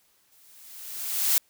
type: noise with exponential growth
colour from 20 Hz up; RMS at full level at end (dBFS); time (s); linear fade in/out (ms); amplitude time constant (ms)
blue; -20; 0.32-1.38; 1; 230
effects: white hiss -65 dBFS RMS until 1.49 s